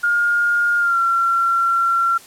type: tone with pitch glide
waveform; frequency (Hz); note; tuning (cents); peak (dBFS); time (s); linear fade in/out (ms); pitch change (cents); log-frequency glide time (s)
sine; 1418 to 1365; F6 to F6; +26 to -40; -14; 0.03-2.18; 10; -66; 0.78-0.99
effects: white hiss -43 dBFS RMS until 2.26 s + low-pass 12000 Hz 12 dB/octave